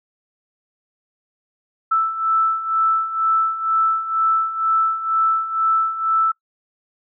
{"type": "beating tone pair", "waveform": "sine", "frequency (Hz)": [1318.5, 1320.6], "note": ["E6", "E6"], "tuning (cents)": [0, 3], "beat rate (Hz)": 2.1, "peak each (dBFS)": [-22, -17], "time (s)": [1.91, 6.32], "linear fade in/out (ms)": 10, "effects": ["noise-tail reverb RT60 0.1 s tail -22 dB re dry"]}